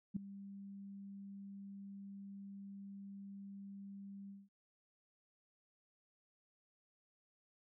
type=tone with ADSR envelope; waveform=sine; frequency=198 Hz; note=G3; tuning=18 cents sharp; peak=-32 dBFS; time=0.14-4.49 s; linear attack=24 ms; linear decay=4 ms; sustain=-16 dB; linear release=200 ms; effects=none